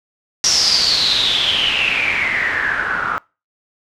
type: noise with low-pass filter sweep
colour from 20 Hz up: white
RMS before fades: -17 dBFS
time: 0.44-3.18 s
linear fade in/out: 0 ms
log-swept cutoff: 5700 to 1300 Hz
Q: 9.3
effects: noise-tail reverb RT60 0.3 s tail -25 dB re dry